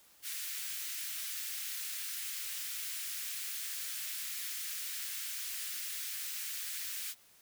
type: high-pass noise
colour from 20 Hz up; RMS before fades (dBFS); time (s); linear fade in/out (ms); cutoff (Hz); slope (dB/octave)
white; -40; 0.22-7.15; 50; 1600; 24
effects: white hiss -63 dBFS RMS until 7.41 s